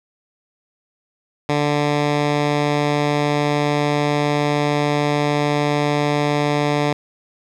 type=tone; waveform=10% pulse; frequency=146.83 Hz; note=D3; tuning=in tune; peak=-8 dBFS; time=1.49-6.93 s; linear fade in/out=2 ms; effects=low-pass 5000 Hz 12 dB/octave + 8-bit